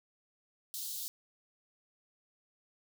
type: high-pass noise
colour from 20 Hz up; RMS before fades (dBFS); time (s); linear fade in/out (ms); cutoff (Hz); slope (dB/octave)
white; -40; 0.74-1.08; 0; 3400; 48
effects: none